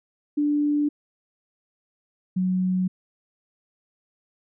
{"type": "tone pair in turn", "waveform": "sine", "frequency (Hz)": [293.7, 184.66], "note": ["D4", "F#3"], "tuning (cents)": [0, -3], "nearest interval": "minor sixth", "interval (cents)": 803, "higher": "first", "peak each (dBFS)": [-19, -20], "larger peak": "first", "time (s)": [[0.37, 0.89], [2.36, 2.88]], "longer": "neither", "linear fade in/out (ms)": 10, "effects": []}